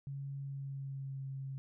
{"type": "tone with pitch glide", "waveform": "sine", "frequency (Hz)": [138.59, 135.19], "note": ["C#3", "C#3"], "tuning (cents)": [0, -43], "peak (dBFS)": -39, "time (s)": [0.07, 1.58], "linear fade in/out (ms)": 0, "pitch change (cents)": -43, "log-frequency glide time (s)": [0.39, 1.23], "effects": []}